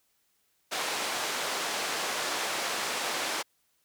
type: band-pass noise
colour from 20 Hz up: pink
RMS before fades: -32 dBFS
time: 0.71-3.43 s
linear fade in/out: 20 ms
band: 540 to 8100 Hz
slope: 12 dB/octave
effects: white hiss -72 dBFS RMS until 3.84 s